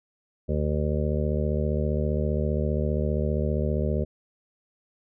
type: harmonic tone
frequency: 75.1 Hz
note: D2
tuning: 39 cents sharp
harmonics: 1 / 2 / 3 / 5 / 6 / 7 / 8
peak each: -26 / -29 / -31 / -33 / -34 / -34 / -35 dBFS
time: 0.48-4.05 s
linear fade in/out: 20 ms
effects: none